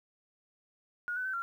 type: tone with pitch steps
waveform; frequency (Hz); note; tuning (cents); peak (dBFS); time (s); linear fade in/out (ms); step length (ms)
sine; 1441 / 1504 / 1534 / 1378; F#6 / F#6 / G6 / F6; -46 / +28 / -38 / -24; -32; 1.08-1.42; 0; 85
effects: 11-bit